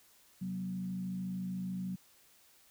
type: tone with frequency modulation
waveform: sine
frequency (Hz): 186.1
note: F#3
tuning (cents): +10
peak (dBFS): -35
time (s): 0.41-1.96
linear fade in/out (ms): 10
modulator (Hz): 53.5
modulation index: 0.51
effects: white hiss -64 dBFS RMS until 2.7 s